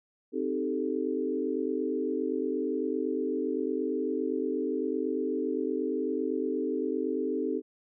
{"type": "chord", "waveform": "sine", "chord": "A half-diminished seventh", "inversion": "first", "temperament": "equal", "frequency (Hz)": [261.6, 311.1, 392, 440], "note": ["C4", "Eb4", "G4", "A4"], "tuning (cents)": [0, 0, 0, 0], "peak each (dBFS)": -33, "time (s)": [0.32, 7.62], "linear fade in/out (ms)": 50, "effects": []}